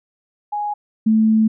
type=tone pair in turn; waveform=sine; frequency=830.6 / 219.4 Hz; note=G#5 / A3; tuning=0 / -5 cents; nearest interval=octave + major seventh; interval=2305 cents; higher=first; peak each=-20 / -11 dBFS; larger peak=second; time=0.52-0.74 / 1.06-1.48 s; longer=second; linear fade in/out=10 ms; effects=none